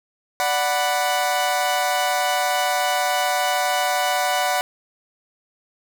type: chord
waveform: sawtooth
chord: B minor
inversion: first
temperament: equal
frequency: 587.3 / 740 / 987.8 Hz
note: D5 / F#5 / B5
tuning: 0 / 0 / 0 cents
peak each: -22 / -17 / -22 dBFS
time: 0.4-4.61 s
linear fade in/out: 0 ms
effects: none